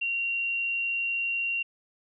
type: tone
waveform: sine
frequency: 2756 Hz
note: F7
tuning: 24 cents flat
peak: -26 dBFS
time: 0.01-1.63 s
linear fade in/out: 10 ms
effects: none